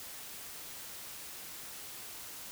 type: silence
effects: white hiss -46 dBFS RMS until 2.51 s